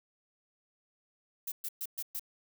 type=noise bursts; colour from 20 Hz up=violet; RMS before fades=-37 dBFS; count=5; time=1.47-2.195 s; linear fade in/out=5 ms; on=49 ms; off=120 ms; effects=none